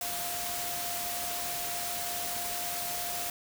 sine tone in noise, 702 Hz, F5, 9 cents sharp, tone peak -39 dBFS, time 0.01-3.3 s, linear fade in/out 2 ms, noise white, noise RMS -35 dBFS, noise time 0.01-3.3 s, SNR -7 dB, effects none

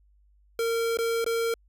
square tone with dropouts, 459.9 Hz, A#4, 23 cents flat, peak -25 dBFS, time 0.59-1.54 s, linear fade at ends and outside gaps 2 ms, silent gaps 0.972-0.987 / 1.244-1.263 s, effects added 50 Hz sine -58 dBFS peak until 1.68 s

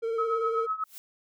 triangle tone with vibrato, 455.4 Hz, A#4, 40 cents flat, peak -25 dBFS, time 0.02-0.67 s, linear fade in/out 20 ms, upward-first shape sine, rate 18 Hz, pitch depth 26 cents each way
sine tone with tremolo, 1285 Hz, E6, 45 cents flat, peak -24 dBFS, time 0.18-0.84 s, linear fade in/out 5 ms, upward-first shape triangle, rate 8 Hz, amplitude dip 90%
blue noise with exponential growth, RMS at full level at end -40 dBFS, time 0.8-0.98 s, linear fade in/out 0 ms, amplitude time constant 39 ms
effects none

